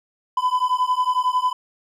triangle beating tone pair, 1000 / 1011 Hz, B5 / B5, +21 / +40 cents, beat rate 11 Hz, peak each -19 dBFS, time 0.37-1.53 s, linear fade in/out 5 ms, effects none

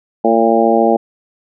harmonic tone with a mistuned harmonic, 113.9 Hz, A#2, 40 cents flat, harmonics 2 / 3 / 4 / 5 / 6 / 7, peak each -16 / -16 / -16 / -16 / -16 / -16 dBFS, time 0.24-0.97 s, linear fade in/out 10 ms, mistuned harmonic 7, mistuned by +16 cents, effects none

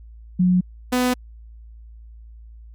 sine / sawtooth tone pair in turn, 181.3 / 250 Hz, F#3 / B3, -35 / +21 cents, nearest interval tritone, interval 556 cents, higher second, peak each -13 dBFS, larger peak neither, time 0.39-0.61 / 0.92-1.14 s, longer neither, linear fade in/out 10 ms, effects added 56 Hz sine -39 dBFS peak until 2.74 s + MP3 96 kbps

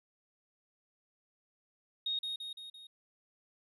triangle tone with echo, 3729 Hz, A#7, in tune, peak -28 dBFS, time 2.06-2.19 s, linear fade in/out 5 ms, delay 170 ms, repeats 4, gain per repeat -5 dB, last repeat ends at 2.87 s, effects tanh soft clip ceiling -30 dBFS + resampled to 32000 Hz

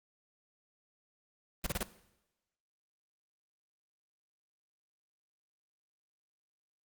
pink noise bursts, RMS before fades -33 dBFS, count 4, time 1.64-1.83 s, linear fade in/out 2 ms, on 25 ms, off 30 ms, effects noise-tail reverb RT60 0.9 s tail -17 dB re dry + Opus 24 kbps

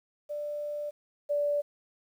sine tone pair in turn, 590 / 581.9 Hz, D5 / D5, +8 / -16 cents, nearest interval unison, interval 24 cents, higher first, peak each -32 / -25 dBFS, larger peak second, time 0.29-0.91 / 1.29-1.62 s, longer first, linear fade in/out 20 ms, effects 10-bit

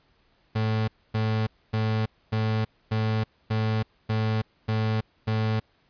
35% pulse tone bursts, 109.6 Hz, A2, 6 cents flat, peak -21 dBFS, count 9, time 0.55-5.6 s, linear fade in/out 10 ms, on 330 ms, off 260 ms, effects pink hiss -65 dBFS RMS until 5.89 s + resampled to 11025 Hz

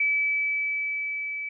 sine tone with level ramp, 2300 Hz, D7, 37 cents flat, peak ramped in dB -20 to -30 dBFS, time 0-1.49 s, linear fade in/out 5 ms, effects none

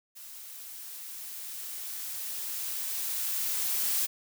blue noise with level ramp, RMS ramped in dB -46 to -28 dBFS, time 0.15-4.07 s, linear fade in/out 20 ms, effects none

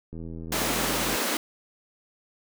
click train, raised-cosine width 3 ms, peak -26 dBFS, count 85, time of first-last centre 0.13-1.153 s, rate 82.1 Hz
pink high-pass noise, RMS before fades -27 dBFS, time 0.52-1.37 s, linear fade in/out 2 ms, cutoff 200 Hz, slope 96 dB/octave
effects none

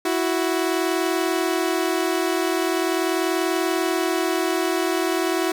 sawtooth tone pair together, 329.6 / 370 Hz, E4 / F#4, 0 / 0 cents, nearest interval major second, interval 200 cents, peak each -19 dBFS, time 0.05-5.52 s, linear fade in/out 5 ms, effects 9-bit

